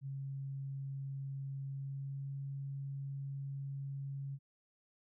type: tone with pitch glide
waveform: sine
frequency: 136.8 to 138.07 Hz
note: C#3 to C#3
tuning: -23 to -7 cents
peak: -39 dBFS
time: 0.01-4.39 s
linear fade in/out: 50 ms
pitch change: +16 cents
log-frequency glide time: 1.64-2.35 s
effects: none